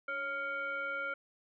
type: tone with frequency modulation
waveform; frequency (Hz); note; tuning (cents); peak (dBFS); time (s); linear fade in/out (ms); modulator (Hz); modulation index
sine; 1396.9; F6; 0; -34; 0.08-1.14; 5; 844; 0.79
effects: none